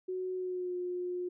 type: tone with pitch glide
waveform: sine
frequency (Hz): 369.9 to 358.3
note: F#4 to F4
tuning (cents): 0 to +44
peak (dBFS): -33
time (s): 0.08-1.29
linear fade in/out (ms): 10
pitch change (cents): -56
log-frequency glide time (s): 0.35-0.75
effects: none